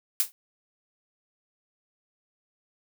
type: noise with exponential decay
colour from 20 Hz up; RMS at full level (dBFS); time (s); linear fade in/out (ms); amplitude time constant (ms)
blue; -20; 0.2-0.32; 0; 25
effects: none